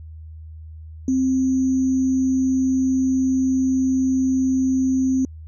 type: tone with sample-and-hold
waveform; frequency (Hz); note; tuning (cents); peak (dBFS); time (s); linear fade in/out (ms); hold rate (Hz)
sine; 261.6; C4; 0; -16; 1.08-5.25; 2; 6300
effects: added 79 Hz sine -35 dBFS peak until 5.47 s + resampled to 22050 Hz